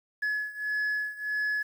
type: beating tone pair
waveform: sine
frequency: 1700 / 1701.6 Hz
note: G#6 / G#6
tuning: +40 / +42 cents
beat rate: 1.6 Hz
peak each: -28 / -30 dBFS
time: 0.22-1.63 s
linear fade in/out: 10 ms
effects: tanh soft clip ceiling -25 dBFS + 9-bit